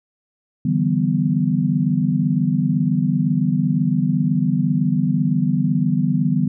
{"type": "chord", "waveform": "sine", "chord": "E minor seventh", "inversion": "third", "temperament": "equal with one note detuned", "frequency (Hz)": [146.83, 164.81, 192.63, 246.9], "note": ["D3", "E3", "G3", "B3"], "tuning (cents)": [0, 0, -30, 0], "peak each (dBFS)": -21, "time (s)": [0.65, 6.48], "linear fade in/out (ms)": 5, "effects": []}